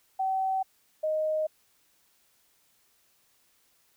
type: tone pair in turn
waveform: sine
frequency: 764 / 622 Hz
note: G5 / D#5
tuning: -45 / -1 cents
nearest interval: major third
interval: 356 cents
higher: first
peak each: -25 dBFS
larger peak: neither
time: 0.19-0.63 / 1.03-1.47 s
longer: neither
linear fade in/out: 10 ms
effects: white hiss -67 dBFS RMS until 3.96 s